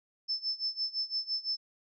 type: tone with tremolo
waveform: sine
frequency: 5274 Hz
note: E8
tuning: in tune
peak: -28 dBFS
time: 0.28-1.57 s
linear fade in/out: 20 ms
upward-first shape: sine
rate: 5.9 Hz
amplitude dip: 90%
effects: none